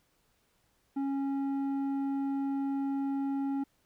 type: tone with low-pass filter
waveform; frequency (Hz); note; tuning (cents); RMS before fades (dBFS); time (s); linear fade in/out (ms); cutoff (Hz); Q
square; 275.1; C#4; -13; -32; 0.96-3.64; 10; 690; 0.92
effects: pink hiss -72 dBFS RMS until 3.85 s